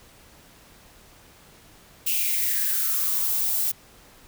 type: noise with high-pass filter sweep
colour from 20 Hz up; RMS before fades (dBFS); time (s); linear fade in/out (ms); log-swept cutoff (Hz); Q
violet; -24; 2.06-3.72; 10; 2800 to 630; 6.1
effects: pink hiss -52 dBFS RMS until 4.27 s